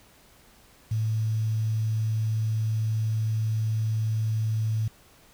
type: tone with quantisation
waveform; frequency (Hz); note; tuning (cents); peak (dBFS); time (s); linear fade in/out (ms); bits
sine; 110; A2; 0; -23; 0.91-4.88; 5; 8
effects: pink hiss -56 dBFS RMS until 5.33 s